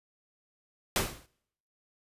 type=noise with exponential decay; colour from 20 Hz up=pink; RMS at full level=-23 dBFS; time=0.96-1.26 s; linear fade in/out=1 ms; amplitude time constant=65 ms; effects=noise-tail reverb RT60 0.7 s tail -24 dB re dry + resampled to 32000 Hz